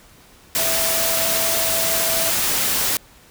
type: tone in noise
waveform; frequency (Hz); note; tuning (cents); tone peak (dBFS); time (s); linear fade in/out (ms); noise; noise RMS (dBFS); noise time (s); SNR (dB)
sine; 659.3; E5; 0; -26; 0.58-2.3; 2; white; -20; 0.55-2.97; -9
effects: pink hiss -49 dBFS RMS until 3.3 s